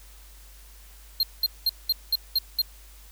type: tone bursts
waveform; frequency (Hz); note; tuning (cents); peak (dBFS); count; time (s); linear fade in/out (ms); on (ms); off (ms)
square; 4195; C8; +4; -20; 7; 1.2-2.617; 2; 31; 200
effects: added 50 Hz sine -47 dBFS peak until 3.11 s + white hiss -53 dBFS RMS until 3.11 s